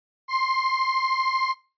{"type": "beating tone pair", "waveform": "35% pulse", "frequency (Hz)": [1046.5, 1059.5], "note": ["C6", "C6"], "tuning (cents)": [0, 21], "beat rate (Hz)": 13, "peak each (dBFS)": -23, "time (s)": [0.28, 1.55], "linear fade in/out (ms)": 50, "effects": ["noise-tail reverb RT60 0.3 s tail -19 dB re dry", "resampled to 11025 Hz"]}